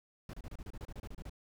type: noise bursts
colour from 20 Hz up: brown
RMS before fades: -44 dBFS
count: 14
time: 0.29-1.296 s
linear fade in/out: 2 ms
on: 44 ms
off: 30 ms
effects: none